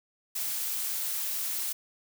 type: noise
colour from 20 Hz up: blue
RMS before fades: -32 dBFS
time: 0.35-1.73 s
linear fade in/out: 10 ms
effects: none